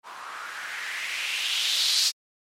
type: noise with low-pass filter sweep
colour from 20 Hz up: violet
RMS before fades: -28 dBFS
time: 0.03-2.12 s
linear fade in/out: 50 ms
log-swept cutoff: 1000 to 4800 Hz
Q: 3.2
effects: MP3 64 kbps